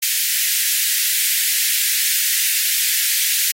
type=high-pass noise; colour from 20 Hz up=white; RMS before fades=-18 dBFS; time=0.02-3.52 s; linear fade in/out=10 ms; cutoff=1700 Hz; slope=48 dB/octave; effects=AAC 48 kbps